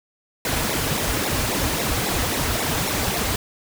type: noise with flanger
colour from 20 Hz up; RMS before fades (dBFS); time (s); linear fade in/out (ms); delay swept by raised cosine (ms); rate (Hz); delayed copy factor
pink; -23; 0.45-3.36; 2; 0.63 to 5.73; 3.7; -0.9
effects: none